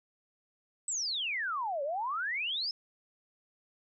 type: exponential two-way sweep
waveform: sine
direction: down then up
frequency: 8210 to 542 to 5300 Hz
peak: -31 dBFS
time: 0.88-2.71 s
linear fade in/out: 2 ms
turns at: 1.83 s
effects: none